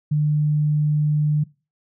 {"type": "tone", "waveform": "sine", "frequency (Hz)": 150, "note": "D3", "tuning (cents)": 37, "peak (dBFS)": -16, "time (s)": [0.11, 1.44], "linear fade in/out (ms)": 10, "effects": ["noise-tail reverb RT60 0.3 s tail -21 dB re dry"]}